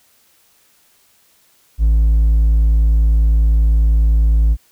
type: tone with hard clipping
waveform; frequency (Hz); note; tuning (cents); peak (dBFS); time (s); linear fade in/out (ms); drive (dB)
sine; 55; A1; 0; -10; 1.78-4.57; 50; 2
effects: white hiss -55 dBFS RMS until 4.71 s